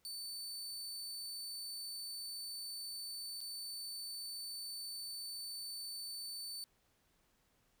sawtooth tone with dropouts, 4527 Hz, C#8, 36 cents sharp, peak -40 dBFS, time 0.05-6.64 s, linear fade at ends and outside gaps 0 ms, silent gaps 3.406-3.413 s, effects pink hiss -75 dBFS RMS until 7.8 s

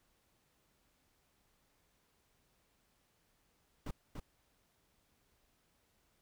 brown noise with echo, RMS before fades -40 dBFS, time 3.86-3.91 s, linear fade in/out 5 ms, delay 290 ms, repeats 1, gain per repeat -4 dB, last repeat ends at 4.2 s, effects pink hiss -75 dBFS RMS until 6.21 s

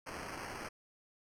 blue noise with sample-and-hold, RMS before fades -44 dBFS, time 0.06-0.69 s, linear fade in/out 10 ms, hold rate 3675 Hz, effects low-pass 11000 Hz 12 dB/octave

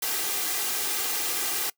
white noise with comb filter, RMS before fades -28 dBFS, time 0.02-1.7 s, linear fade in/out 5 ms, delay 2.5 ms, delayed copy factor +0.6, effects noise-tail reverb RT60 0.1 s tail -22 dB re dry + high-pass 200 Hz 12 dB/octave

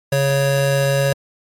square tone pair together, 138.6 / 554.4 Hz, C#3 / C#5, 0 / 0 cents, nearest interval 2 octaves, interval 2400 cents, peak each -18 dBFS, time 0.12-1.13 s, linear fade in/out 5 ms, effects MP3 64 kbps

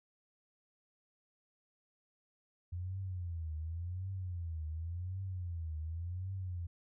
sine tone with vibrato, 86.4 Hz, F2, 18 cents flat, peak -37 dBFS, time 2.72-6.67 s, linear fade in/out 10 ms, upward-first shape triangle, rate 0.9 Hz, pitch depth 200 cents each way, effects none

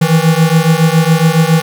square beating tone pair, 158.4 / 165.6 Hz, D#3 / E3, +31 / +8 cents, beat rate 7.2 Hz, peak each -11 dBFS, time 0.01-1.62 s, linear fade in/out 10 ms, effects none

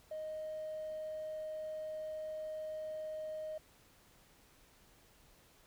sine tone with hard clipping, 622.3 Hz, D#5, in tune, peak -40 dBFS, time 0.11-3.58 s, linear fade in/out 5 ms, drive 1 dB, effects pink hiss -65 dBFS RMS until 5.66 s

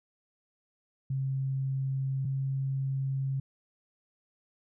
sine tone pair in turn, 134.3 / 135.05 Hz, C3 / C#3, +46 / -45 cents, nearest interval unison, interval 9 cents, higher second, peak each -28 dBFS, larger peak neither, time 1.1-2.25 / 2.25-3.4 s, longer neither, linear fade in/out 5 ms, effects none

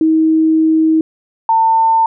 sine tone pair in turn, 318.1 / 899.7 Hz, D#4 / A5, +38 / +38 cents, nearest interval octave + tritone, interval 1800 cents, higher second, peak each -8 dBFS, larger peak neither, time 0.01-1.01 / 1.49-2.06 s, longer first, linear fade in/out 2 ms, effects none

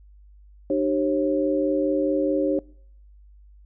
sine tone cluster, 302.2 / 386.9 / 542 Hz, D4 / G4 / C#5, +50 / -23 / -39 cents, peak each -23 / -26 / -23 dBFS, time 0.7-2.59 s, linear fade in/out 2 ms, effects noise-tail reverb RT60 0.7 s tail -26 dB re dry + added 50 Hz sine -47 dBFS peak until 3.65 s

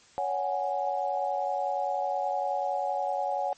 sine chord, C# suspended fourth, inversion none, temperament equal with one note detuned, 561.1 / 740 / 830.6 Hz, C#5 / F#5 / G#5, +21 / 0 / 0 cents, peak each -32 / -30 / -31 dBFS, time 0.18-3.53 s, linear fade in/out 0 ms, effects white hiss -57 dBFS RMS until 3.57 s + MP3 32 kbps

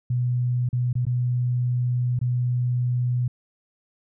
sine tone with dropouts, 123.47 Hz, B2, in tune, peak -20 dBFS, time 0.1-3.28 s, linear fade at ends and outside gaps 5 ms, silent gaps 0.69-0.729 / 0.93-0.953 / 1.053-1.066 / 2.191-2.213 s, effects none

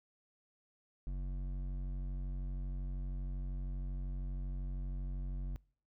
sine tone with hard clipping, 46.38 Hz, F#1, 5 cents sharp, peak -38 dBFS, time 1.07-5.56 s, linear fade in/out 0 ms, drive 10 dB, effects noise-tail reverb RT60 0.5 s tail -25 dB re dry

